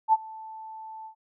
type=tone with ADSR envelope; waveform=sine; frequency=880 Hz; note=A5; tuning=in tune; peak=-14 dBFS; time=0.08-1.15 s; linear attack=49 ms; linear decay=36 ms; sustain=-24 dB; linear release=92 ms; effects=none